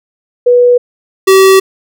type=tone pair in turn; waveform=sine / square; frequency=489 / 383.4 Hz; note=B4 / G4; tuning=-17 / -38 cents; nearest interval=major third; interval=421 cents; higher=first; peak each=-3 dBFS; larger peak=neither; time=0.46-0.78 / 1.27-1.6 s; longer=second; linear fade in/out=10 ms; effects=none